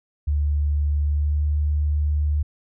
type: tone with pitch glide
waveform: sine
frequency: 73.3 to 74.37 Hz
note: D2 to D2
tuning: -3 to +22 cents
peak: -18 dBFS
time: 0.27-2.43 s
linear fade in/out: 10 ms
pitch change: +25 cents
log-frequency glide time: 1.05-1.43 s
effects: none